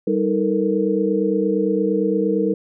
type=tone cluster; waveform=sine; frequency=195.1 / 314.2 / 442.7 / 471.4 Hz; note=G3 / D#4 / A4 / A#4; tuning=-8 / +17 / +11 / +19 cents; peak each=-22 dBFS; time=0.07-2.54 s; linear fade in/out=5 ms; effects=none